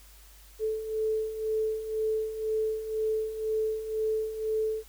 sine beating tone pair, 435.3 / 437.3 Hz, A4 / A4, -19 / -11 cents, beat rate 2 Hz, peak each -34 / -28 dBFS, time 0.59-4.84 s, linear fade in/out 50 ms, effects added 50 Hz sine -52 dBFS peak until 4.88 s + white hiss -56 dBFS RMS until 4.88 s

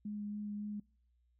sine tone with vibrato, 207.7 Hz, G#3, in tune, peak -38 dBFS, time 0.05-0.8 s, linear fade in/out 5 ms, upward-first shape sine, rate 3.6 Hz, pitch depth 11 cents each way, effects noise-tail reverb RT60 0.5 s tail -26 dB re dry + added 60 Hz sine -70 dBFS peak until 1.39 s

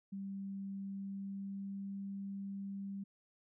sine tone with pitch glide, 196 to 197.25 Hz, G3 to G3, 0 to +11 cents, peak -40 dBFS, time 0.12-3.04 s, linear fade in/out 10 ms, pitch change +11 cents, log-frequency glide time 0.74-1.92 s, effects none

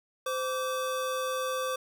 square tone pair together, 516 / 1158.4 Hz, C5 / D6, -24 / -24 cents, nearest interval octave + major second, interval 1400 cents, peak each -32 / -34 dBFS, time 0.26-1.76 s, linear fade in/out 5 ms, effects none

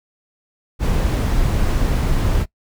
brown noise, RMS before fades -17 dBFS, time 0.79-2.46 s, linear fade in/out 50 ms, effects noise-tail reverb RT60 0.1 s tail -22 dB re dry

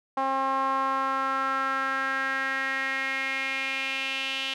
sawtooth tone with band-pass filter sweep, 268.1 Hz, C4, 42 cents sharp, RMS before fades -28 dBFS, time 0.17-4.54 s, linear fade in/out 5 ms, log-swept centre 930 to 3000 Hz, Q 4.3, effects none

